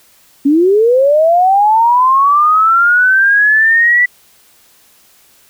sine linear sweep, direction up, 270 to 1975.5 Hz, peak -6 dBFS, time 0.45-4.06 s, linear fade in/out 10 ms, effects white hiss -48 dBFS RMS until 5.49 s

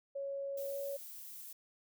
sine tone with pitch glide, 554.4 to 558.9 Hz, C#5 to C#5, 0 to +14 cents, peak -37 dBFS, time 0.15-0.97 s, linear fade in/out 10 ms, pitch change +14 cents, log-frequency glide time 0.68-0.79 s
violet noise, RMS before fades -49 dBFS, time 0.57-1.53 s, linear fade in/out 5 ms
effects none

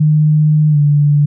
sine tone with pitch glide, 152.6 to 146.21 Hz, D#3 to D3, -33 to -7 cents, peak -7 dBFS, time 0-1.26 s, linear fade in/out 10 ms, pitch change -74 cents, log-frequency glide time 0.7-0.78 s, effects none

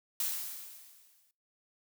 blue noise with exponential decay, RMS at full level -31 dBFS, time 0.2-1.31 s, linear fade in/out 2 ms, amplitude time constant 240 ms, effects noise-tail reverb RT60 0.3 s tail -21 dB re dry

